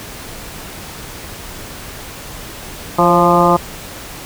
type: harmonic tone with a mistuned harmonic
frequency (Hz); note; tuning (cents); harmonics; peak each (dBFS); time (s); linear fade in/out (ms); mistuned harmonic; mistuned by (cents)
173.5; F3; -11; 1 / 2 / 3 / 4 / 5 / 6 / 7; -16 / -16 / -16 / -16 / -16 / -16 / -16; 2.98-3.57; 10; 3; +39
effects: pink hiss -31 dBFS RMS until 4.25 s